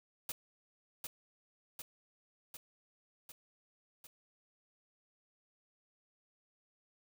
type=noise with echo; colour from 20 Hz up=white; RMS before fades=-40 dBFS; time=0.29-0.32 s; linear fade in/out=2 ms; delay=750 ms; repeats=5; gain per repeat=-3 dB; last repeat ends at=4.07 s; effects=none